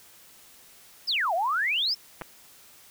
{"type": "exponential two-way sweep", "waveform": "sine", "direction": "down then up", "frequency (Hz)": [5480, 641, 5480], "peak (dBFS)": -23, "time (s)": [1.07, 1.95], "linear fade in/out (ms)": 20, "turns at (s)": 1.34}
{"type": "clicks", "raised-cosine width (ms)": 0.5, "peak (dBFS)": -20, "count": 2, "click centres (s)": [2.213, 2.219]}
{"effects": ["white hiss -53 dBFS RMS until 2.9 s"]}